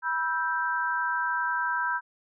sine chord, E minor, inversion second, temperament equal with one note detuned, 975.3 / 1318.5 / 1568 Hz, B5 / E6 / G6, -22 / 0 / 0 cents, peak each -29 / -33 / -28 dBFS, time 0.02-2.01 s, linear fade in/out 50 ms, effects none

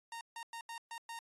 sawtooth tone bursts at uneven times, 924 Hz, A#5, 16 cents flat, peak -39 dBFS, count 6, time 0.12-0.21 / 0.36-0.43 / 0.53-0.61 / 0.69-0.78 / 0.91-0.98 / 1.09-1.19 s, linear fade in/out 2 ms, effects AAC 32 kbps

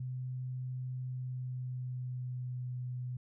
sine tone with pitch glide, 127.6 to 125.12 Hz, C3 to B2, -43 to +23 cents, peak -36 dBFS, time 0-3.17 s, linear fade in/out 5 ms, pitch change -34 cents, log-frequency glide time 1.02-2.68 s, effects none

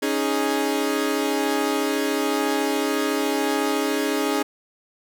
sawtooth chord, C# suspended second, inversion none, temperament equal, 277.2 / 311.1 / 415.3 Hz, C#4 / D#4 / G#4, 0 / 0 / 0 cents, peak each -21 / -22 / -21 dBFS, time 0.02-4.43 s, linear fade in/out 10 ms, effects none

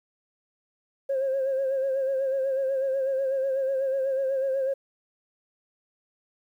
sine tone with vibrato, 536 Hz, C5, 42 cents sharp, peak -22 dBFS, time 1.09-4.74 s, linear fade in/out 10 ms, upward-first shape sine, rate 8.1 Hz, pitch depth 47 cents each way, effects tanh soft clip ceiling -20 dBFS + 10-bit

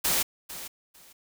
white noise with echo, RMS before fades -25 dBFS, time 0.04-0.23 s, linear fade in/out 10 ms, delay 450 ms, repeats 2, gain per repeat -14 dB, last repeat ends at 1.13 s, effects none

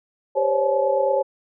sine tone cluster, 395.7 / 504 / 542 / 571 / 858 Hz, G4 / B4 / C#5 / D5 / A5, +16 / +35 / -39 / -49 / -44 cents, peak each -27 / -28 / -19 / -27 / -25 dBFS, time 0.35-1.23 s, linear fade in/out 20 ms, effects none

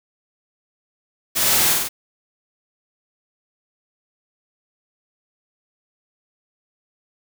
white noise with echo, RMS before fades -20 dBFS, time 1.35-1.74 s, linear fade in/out 20 ms, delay 50 ms, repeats 3, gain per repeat -2 dB, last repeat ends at 1.89 s, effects none

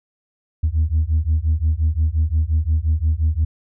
sine beating tone pair, 75.9 / 81.6 Hz, D#2 / E2, -42 / -17 cents, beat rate 5.7 Hz, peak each -17 dBFS, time 0.63-3.45 s, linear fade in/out 10 ms, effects tanh soft clip ceiling -11 dBFS

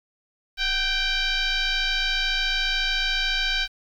sine tone with frequency modulation, 751 Hz, F#5, 26 cents sharp, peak -21 dBFS, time 0.57-3.68 s, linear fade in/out 50 ms, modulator 778 Hz, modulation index 5.2, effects 9-bit

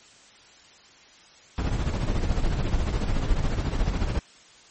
brown noise with tremolo, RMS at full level -22 dBFS, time 1.58-4.19 s, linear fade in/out 0 ms, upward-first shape sine, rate 14 Hz, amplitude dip 55%, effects white hiss -52 dBFS RMS until 4.7 s + MP3 32 kbps

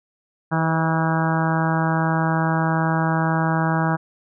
harmonic tone with a mistuned harmonic, 161.6 Hz, E3, 34 cents flat, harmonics 1 / 2 / 3 / 4 / 5 / 6 / 7 / 8 / 9 / 10, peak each -20 / -27 / -34 / -29 / -27 / -28 / -31 / -31 / -30 / -31 dBFS, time 0.51-3.97 s, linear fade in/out 20 ms, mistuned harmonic 3, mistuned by +44 cents, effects none

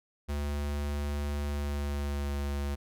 square tone with pitch glide, 72.5 to 71.05 Hz, D2 to C#2, -22 to +43 cents, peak -31 dBFS, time 0.28-2.76 s, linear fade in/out 20 ms, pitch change -35 cents, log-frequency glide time 1.44-2.37 s, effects none

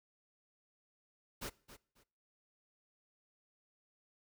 pink noise with echo, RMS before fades -42 dBFS, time 1.41-1.5 s, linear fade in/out 20 ms, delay 270 ms, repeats 2, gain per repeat -13 dB, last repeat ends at 2.04 s, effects noise-tail reverb RT60 0.5 s tail -22 dB re dry

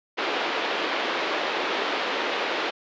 pink band-pass noise, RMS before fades -27 dBFS, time 0.17-2.71 s, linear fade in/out 20 ms, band 340 to 3800 Hz, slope 24 dB/octave, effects resampled to 16000 Hz

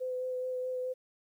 sine tone with vibrato, 508 Hz, B4, 49 cents sharp, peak -32 dBFS, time 0-0.94 s, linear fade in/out 20 ms, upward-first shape sine, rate 4.7 Hz, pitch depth 13 cents each way, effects 11-bit

